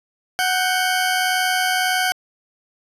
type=tone pair together; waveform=20% pulse; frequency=740 / 1561.7 Hz; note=F#5 / G6; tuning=0 / -7 cents; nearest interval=octave + minor second; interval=1293 cents; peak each=-14 / -18 dBFS; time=0.39-2.12 s; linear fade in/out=0 ms; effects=resampled to 32000 Hz